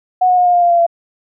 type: tone with pitch steps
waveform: sine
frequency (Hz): 735 / 727 / 719 / 711.2 / 703.4 / 695.8 / 688.2 / 680.6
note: F#5 / F#5 / F#5 / F5 / F5 / F5 / F5 / F5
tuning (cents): -12 / -31 / -50 / +31 / +12 / -7 / -26 / -45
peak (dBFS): -8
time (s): 0.21-0.866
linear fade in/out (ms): 10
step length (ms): 82
effects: none